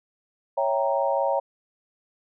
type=chord; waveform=sine; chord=C# diminished seventh; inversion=none; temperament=equal; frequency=554.4 / 659.3 / 784 / 932.3 Hz; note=C#5 / E5 / G5 / Bb5; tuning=0 / 0 / 0 / 0 cents; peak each=-24 / -28 / -28 / -27 dBFS; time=0.57-1.4 s; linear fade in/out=10 ms; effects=none